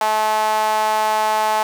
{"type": "tone with high-pass filter", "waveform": "sawtooth", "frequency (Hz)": 215.9, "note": "A3", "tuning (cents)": -33, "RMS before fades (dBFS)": -18, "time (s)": [0.01, 1.63], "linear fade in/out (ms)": 2, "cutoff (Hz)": 810, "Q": 5.3, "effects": []}